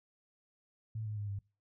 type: tone with pitch steps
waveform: sine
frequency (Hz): 110 / 106.44 / 102.99 / 99.65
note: A2 / G#2 / G#2 / G2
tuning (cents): 0 / +43 / -14 / +29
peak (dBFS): -36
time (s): 0.95-1.39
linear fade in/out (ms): 5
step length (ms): 110
effects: noise-tail reverb RT60 0.3 s tail -23 dB re dry